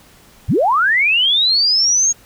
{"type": "linear sweep", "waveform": "sine", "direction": "up", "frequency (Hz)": [51.91, 6645], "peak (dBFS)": -11, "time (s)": [0.48, 2.13], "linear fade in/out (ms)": 20, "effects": ["pink hiss -47 dBFS RMS until 2.25 s"]}